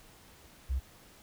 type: tone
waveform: sine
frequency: 65.41 Hz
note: C2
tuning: in tune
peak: -28 dBFS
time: 0.69-0.8 s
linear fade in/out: 20 ms
effects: pink hiss -57 dBFS RMS until 1.22 s